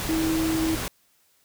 sine tone in noise, 321.4 Hz, E4, 44 cents flat, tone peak -22 dBFS, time 0.09-0.75 s, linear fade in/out 0 ms, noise pink, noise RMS -30 dBFS, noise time 0-0.88 s, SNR +5 dB, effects white hiss -64 dBFS RMS until 1.44 s

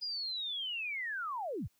sine linear sweep, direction down, 4978 to 46.25 Hz, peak -35 dBFS, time 0.01-1.68 s, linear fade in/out 20 ms, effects white hiss -74 dBFS RMS until 1.79 s

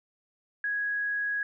sine tone, 1661.2 Hz, G#6, in tune, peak -27 dBFS, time 0.64-1.43 s, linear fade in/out 2 ms, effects none

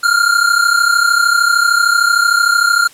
square tone pair together, 1383.8 / 1417 Hz, F6 / F6, -16 / +25 cents, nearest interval unison, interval 41 cents, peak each -13 dBFS, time 0.03-2.88 s, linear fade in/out 10 ms, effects white hiss -42 dBFS RMS until 2.93 s + low-pass 11000 Hz 12 dB/octave

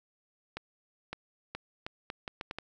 accelerating click train, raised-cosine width 0.3 ms, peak -21 dBFS, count 9, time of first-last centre 0.57-2.586 s, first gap 560 ms, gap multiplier 0.75, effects none

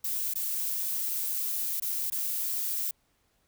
violet noise with dropouts, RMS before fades -31 dBFS, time 0.04-2.91 s, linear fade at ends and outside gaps 5 ms, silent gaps 0.338-0.355 / 1.8-1.821 / 2.101-2.12 s, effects pink hiss -71 dBFS RMS until 3.47 s

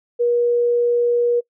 sine tone, 479 Hz, A#4, 47 cents sharp, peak -14 dBFS, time 0.19-1.41 s, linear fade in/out 20 ms, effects noise-tail reverb RT60 0.1 s tail -23 dB re dry

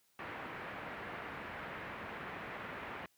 white low-pass noise, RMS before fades -45 dBFS, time 0.19-3.06 s, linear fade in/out 2 ms, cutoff 2100 Hz, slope 24 dB/octave, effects white hiss -73 dBFS RMS until 3.17 s + high-pass 60 Hz 12 dB/octave

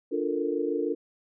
sine chord, Bb major seventh, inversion first, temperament equal, 293.7 / 349.2 / 440 / 466.2 Hz, D4 / F4 / A4 / Bb4, 0 / 0 / 0 / 0 cents, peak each -31 dBFS, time 0.11-0.95 s, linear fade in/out 20 ms, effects none

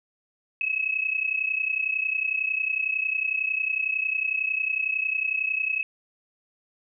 sine tone pair together, 2559 / 2590 Hz, D#7 / E7, +48 / -31 cents, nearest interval unison, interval 21 cents, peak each -26 / -27 dBFS, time 0.61-5.83 s, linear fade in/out 2 ms, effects none

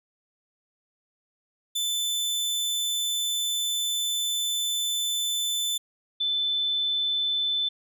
sawtooth / sine tone pair in turn, 3520 / 3520 Hz, A7 / A7, 0 / 0 cents, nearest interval unison, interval 0 cents, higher neither, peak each -22 / -23 dBFS, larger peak first, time 1.75-5.78 / 6.2-7.69 s, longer first, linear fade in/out 10 ms, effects none

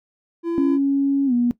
triangle tone, 337.2 Hz, E4, 39 cents sharp, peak -18 dBFS, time 0.43-0.79 s, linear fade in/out 50 ms
sine tone with pitch glide, 277.2 to 241.3 Hz, C#4 to B3, 0 to -40 cents, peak -15 dBFS, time 0.58-1.51 s, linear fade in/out 0 ms, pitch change -240 cents, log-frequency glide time 1.26-1.33 s
effects noise-tail reverb RT60 0.1 s tail -17 dB re dry + tanh soft clip ceiling -6 dBFS

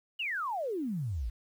sine exponential sweep, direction down, 3000 to 50.2 Hz, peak -31 dBFS, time 0.19-1.3 s, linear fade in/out 10 ms, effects 10-bit

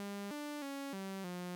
sawtooth tone with pitch steps, 201 / 294.7 / 277.4 / 193.1 / 178.5 Hz, G3 / D4 / C#4 / G3 / F3, +44 / +6 / +1 / -26 / +38 cents, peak -37 dBFS, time 0-1.55 s, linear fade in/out 0 ms, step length 310 ms, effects none

